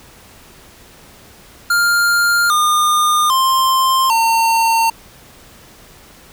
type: tone with pitch steps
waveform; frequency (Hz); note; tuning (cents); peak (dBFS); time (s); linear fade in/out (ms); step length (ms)
square; 1402 / 1213.5 / 1050.3 / 909.1; F6 / D#6 / C6 / A#5; +6 / -44 / +6 / -44; -12; 1.7-4.9; 5; 800
effects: pink hiss -43 dBFS RMS until 6.32 s